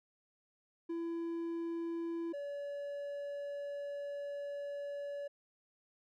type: tone pair in turn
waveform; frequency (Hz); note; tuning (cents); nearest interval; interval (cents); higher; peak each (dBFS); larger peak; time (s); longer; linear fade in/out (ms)
triangle; 335.2 / 570.8; E4 / D5; +29 / -49; major sixth; 922; second; -34 / -37; first; 0.89-2.33 / 2.33-5.28; second; 10
effects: none